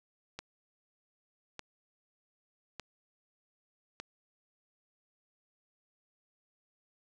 click train, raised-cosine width 0.2 ms, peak -23 dBFS, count 4, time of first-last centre 0.39-4 s, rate 0.831 Hz, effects none

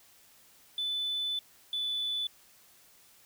triangle tone pair in turn, 3500 / 3481 Hz, A7 / A7, -10 / -19 cents, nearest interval unison, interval 9 cents, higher first, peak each -27 dBFS, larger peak neither, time 0.78-1.39 / 1.73-2.27 s, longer first, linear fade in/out 2 ms, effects tanh soft clip ceiling -27 dBFS + white hiss -60 dBFS RMS until 3.25 s

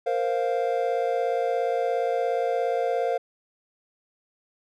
triangle chord, Bb suspended second, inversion none, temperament equal, 466.2 / 523.3 / 698.5 Hz, Bb4 / C5 / F5, 0 / 0 / 0 cents, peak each -25 dBFS, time 0.06-3.18 s, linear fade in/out 10 ms, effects none

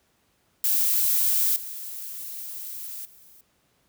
violet noise with level steps, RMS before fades -22 / -36 / -52 dBFS, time 0.64-3.41 s, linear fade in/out 2 ms, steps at 1.56 / 3.05 s, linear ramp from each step 2 ms, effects pink hiss -67 dBFS RMS until 3.88 s + high-pass 60 Hz 12 dB/octave

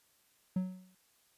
triangle tone with exponential decay, 185 Hz, F#3, in tune, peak -25 dBFS, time 0.56-0.95 s, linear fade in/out 5 ms, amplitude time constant 83 ms, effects white hiss -70 dBFS RMS until 1.37 s + resampled to 32000 Hz

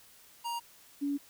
square / sine tone pair in turn, 940 / 284 Hz, A#5 / C#4, +14 / +42 cents, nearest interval octave + major sixth, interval 2072 cents, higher first, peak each -34 / -29 dBFS, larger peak second, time 0.44-0.6 / 1.01-1.18 s, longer second, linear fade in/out 20 ms, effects white hiss -58 dBFS RMS until 1.29 s

